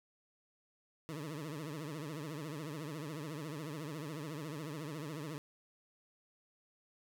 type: tone with vibrato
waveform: 20% pulse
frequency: 152 Hz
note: D#3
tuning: 40 cents flat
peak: -36 dBFS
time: 1.09-5.38 s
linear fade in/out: 0 ms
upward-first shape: triangle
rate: 14 Hz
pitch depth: 180 cents each way
effects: none